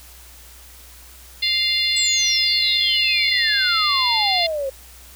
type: harmonic tone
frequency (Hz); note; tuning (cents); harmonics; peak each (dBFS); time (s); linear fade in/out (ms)
698.5; F5; 0; 3 / 4 / 5 / 6 / 7; -24 / -27 / -22 / -21 / -30; 1.42-4.47; 10
type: exponential sweep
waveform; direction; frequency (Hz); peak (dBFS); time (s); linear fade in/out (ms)
sine; down; 7970 to 523.3; -21; 1.96-4.7; 10
effects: added 61 Hz sine -45 dBFS peak until 5.15 s + white hiss -45 dBFS RMS until 5.15 s